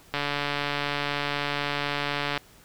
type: click train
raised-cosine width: 0.3 ms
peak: -11 dBFS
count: 323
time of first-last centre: 0.14-2.376 s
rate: 144 Hz
effects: pink hiss -54 dBFS RMS until 2.64 s